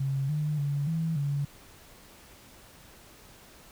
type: tone with pitch steps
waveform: sine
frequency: 136.3 / 150.8 / 142.8 / 162.6 / 142.3 Hz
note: C#3 / D3 / D3 / E3 / C#3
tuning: -29 / +46 / -48 / -23 / +46 cents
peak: -26 dBFS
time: 0-1.45 s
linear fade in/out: 5 ms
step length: 290 ms
effects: pink hiss -53 dBFS RMS until 3.71 s